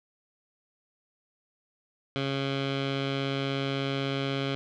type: tone with low-pass filter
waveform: 15% pulse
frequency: 137.2 Hz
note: C#3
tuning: 17 cents flat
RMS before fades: -30 dBFS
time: 2.16-4.55 s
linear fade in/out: 0 ms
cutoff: 3400 Hz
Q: 2.9
effects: none